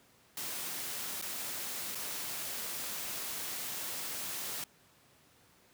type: noise with dropouts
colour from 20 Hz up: white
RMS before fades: -39 dBFS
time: 0.37-4.64 s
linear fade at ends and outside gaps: 2 ms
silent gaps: 1.215-1.223 / 1.949-1.953 s
effects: pink hiss -64 dBFS RMS until 5.73 s + high-pass 100 Hz 12 dB/octave